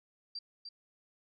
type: tone with echo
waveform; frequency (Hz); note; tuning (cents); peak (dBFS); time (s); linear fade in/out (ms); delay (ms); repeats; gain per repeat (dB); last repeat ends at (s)
sine; 4701; D8; +1; -38; 0.35-0.39; 5; 300; 1; -5; 0.69
effects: none